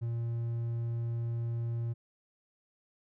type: tone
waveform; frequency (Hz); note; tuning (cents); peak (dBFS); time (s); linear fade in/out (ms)
triangle; 116.8; A#2; +4; -29; 0.01-1.94; 20
effects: none

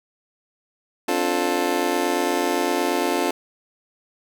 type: chord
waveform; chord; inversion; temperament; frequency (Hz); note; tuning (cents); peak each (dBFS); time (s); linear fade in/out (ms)
25% pulse; D minor seventh; third; just; 264.3 / 293.7 / 352.4 / 440.5; C4 / D4 / F4 / A4; +18 / 0 / +16 / +2; -24 / -23 / -20 / -23; 1.08-3.31; 5
effects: none

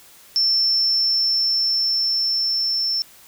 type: tone with level ramp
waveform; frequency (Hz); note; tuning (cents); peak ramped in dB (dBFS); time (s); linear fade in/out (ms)
sine; 5370; E8; +31; -15 to -19; 0.36-3.02; 0
effects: white hiss -48 dBFS RMS until 3.27 s

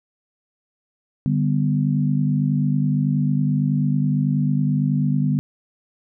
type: chord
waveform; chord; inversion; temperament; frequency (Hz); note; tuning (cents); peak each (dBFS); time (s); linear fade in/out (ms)
sine; G major; second; equal with one note detuned; 146.83 / 196 / 248.5; D3 / G3 / B3; 0 / 0 / +11; -19 / -23 / -23; 1.26-5.39; 0
effects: none

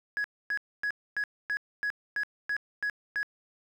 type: tone bursts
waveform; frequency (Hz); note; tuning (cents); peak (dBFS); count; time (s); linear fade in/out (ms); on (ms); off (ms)
sine; 1673; G#6; +12; -25; 10; 0.17-3.23; 0; 72; 260
effects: tanh soft clip ceiling -26 dBFS + 10-bit

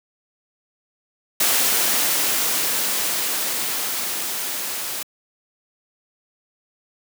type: noise with level ramp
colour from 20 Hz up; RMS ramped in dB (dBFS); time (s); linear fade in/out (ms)
white; -18 to -28; 1.4-5.03; 5
effects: high-pass 200 Hz 12 dB/octave

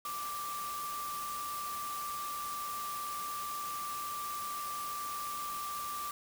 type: tone in noise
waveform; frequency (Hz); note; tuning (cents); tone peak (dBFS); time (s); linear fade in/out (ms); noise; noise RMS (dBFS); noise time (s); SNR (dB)
sine; 1174.7; D6; 0; -37; 0.05-6.11; 2; white; -44; 0.05-6.11; +4
effects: none

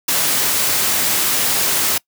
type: noise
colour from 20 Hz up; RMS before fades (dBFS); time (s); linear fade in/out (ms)
white; -17; 0.08-1.98; 5
effects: noise-tail reverb RT60 0.1 s tail -24 dB re dry + high-pass 100 Hz 12 dB/octave

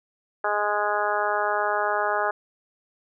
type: harmonic tone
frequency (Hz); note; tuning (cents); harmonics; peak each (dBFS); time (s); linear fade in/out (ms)
207.7; G#3; 0; 2 / 3 / 4 / 5 / 6 / 7 / 8; -31 / -28 / -27 / -31 / -29 / -30 / -32; 0.44-2.31; 5
effects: none

